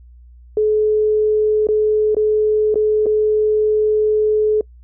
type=tone with dropouts; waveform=sine; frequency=427.7 Hz; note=A4; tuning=49 cents flat; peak=-12 dBFS; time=0.57-4.61 s; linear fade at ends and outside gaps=2 ms; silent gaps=1.67-1.687 / 2.147-2.167 / 2.743-2.756 / 3.059-3.065 s; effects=noise-tail reverb RT60 0.1 s tail -25 dB re dry + added 60 Hz sine -40 dBFS peak until 4.83 s